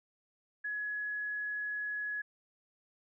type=tone; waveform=sine; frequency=1686 Hz; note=G#6; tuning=26 cents sharp; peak=-34 dBFS; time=0.64-2.22 s; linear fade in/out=10 ms; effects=none